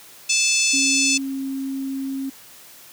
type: harmonic tone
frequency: 874 Hz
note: A5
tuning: 12 cents flat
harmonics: 3 / 4 / 5 / 6 / 7 / 8 / 9 / 10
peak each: -21 / -28 / -27 / -25 / -23 / -25 / -29 / -30 dBFS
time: 0.29-1.18 s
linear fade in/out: 10 ms
type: tone with pitch glide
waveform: sine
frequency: 273.1 to 269.7 Hz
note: C#4 to C#4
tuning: -26 to -47 cents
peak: -24 dBFS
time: 0.73-2.3 s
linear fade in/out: 10 ms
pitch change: -21 cents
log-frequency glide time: 1.07-1.35 s
effects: white hiss -45 dBFS RMS until 2.92 s + high-pass 80 Hz 12 dB/octave